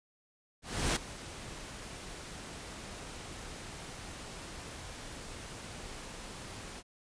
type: noise with ADSR envelope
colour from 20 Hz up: pink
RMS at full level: -29 dBFS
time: 0.62-6.83 s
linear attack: 340 ms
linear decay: 10 ms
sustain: -16 dB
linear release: 44 ms
effects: resampled to 22050 Hz